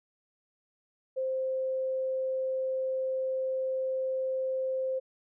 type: tone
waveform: sine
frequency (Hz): 523.3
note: C5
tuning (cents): 0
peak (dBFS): -28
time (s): 1.16-5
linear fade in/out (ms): 20
effects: none